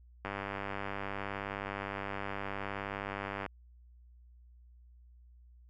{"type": "click train", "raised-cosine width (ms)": 0.5, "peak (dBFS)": -22, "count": 320, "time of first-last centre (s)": [0.25, 3.462], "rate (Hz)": 99.3, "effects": ["added 60 Hz sine -55 dBFS peak until 5.69 s"]}